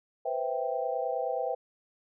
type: chord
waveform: sine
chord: C major seventh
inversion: third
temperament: equal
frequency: 493.9 / 523.3 / 659.3 / 784 Hz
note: B4 / C5 / E5 / G5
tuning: 0 / 0 / 0 / 0 cents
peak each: -34 dBFS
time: 0.25-1.55 s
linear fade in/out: 10 ms
effects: none